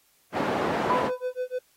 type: band-pass noise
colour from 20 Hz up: white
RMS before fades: -27 dBFS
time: 0.32-1.11 s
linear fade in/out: 50 ms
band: 200 to 800 Hz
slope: 12 dB/octave
type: tone with exponential decay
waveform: sine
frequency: 997 Hz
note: B5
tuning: 16 cents sharp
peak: -19 dBFS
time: 0.9-1.34 s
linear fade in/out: 2 ms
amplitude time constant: 94 ms
type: tone with tremolo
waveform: triangle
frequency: 504 Hz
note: B4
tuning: 35 cents sharp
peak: -23 dBFS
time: 0.93-1.59 s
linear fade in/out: 10 ms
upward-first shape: sine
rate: 6.7 Hz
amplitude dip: 100%
effects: white hiss -64 dBFS RMS until 1.76 s + AAC 48 kbps